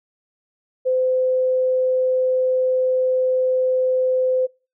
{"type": "tone", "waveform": "sine", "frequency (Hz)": 513, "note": "C5", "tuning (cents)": -34, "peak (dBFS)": -16, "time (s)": [0.85, 4.47], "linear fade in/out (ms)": 20, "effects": ["noise-tail reverb RT60 0.3 s tail -23 dB re dry"]}